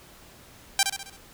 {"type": "tone with echo", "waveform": "5% pulse", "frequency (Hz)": 787, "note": "G5", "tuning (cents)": 7, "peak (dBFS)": -6, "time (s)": [0.79, 0.83], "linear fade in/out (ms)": 2, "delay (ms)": 67, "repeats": 5, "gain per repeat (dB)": -6, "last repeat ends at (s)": 1.165, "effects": ["pink hiss -51 dBFS RMS until 1.33 s"]}